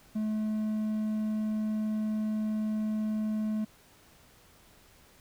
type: tone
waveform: triangle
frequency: 215.3 Hz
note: A3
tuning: 37 cents flat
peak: -26 dBFS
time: 0.15-3.65 s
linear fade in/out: 10 ms
effects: pink hiss -59 dBFS RMS until 5.2 s